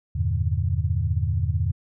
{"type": "chord", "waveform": "sine", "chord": "E half-diminished seventh", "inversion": "none", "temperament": "equal", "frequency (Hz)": [82.41, 98, 116.54, 146.83], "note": ["E2", "G2", "Bb2", "D3"], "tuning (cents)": [0, 0, 0, 0], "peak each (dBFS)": [-24, -25, -28, -30], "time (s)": [0.15, 1.72], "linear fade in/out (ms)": 10, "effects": []}